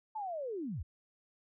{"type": "linear sweep", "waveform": "sine", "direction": "down", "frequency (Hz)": [894, 54.5], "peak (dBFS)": -36, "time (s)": [0.15, 0.83], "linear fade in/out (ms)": 10, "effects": []}